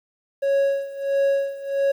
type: tone with tremolo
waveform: triangle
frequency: 553 Hz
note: C#5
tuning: 4 cents flat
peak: -14 dBFS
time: 0.42-1.92 s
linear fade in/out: 10 ms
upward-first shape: sine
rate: 1.5 Hz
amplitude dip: 85%
effects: 9-bit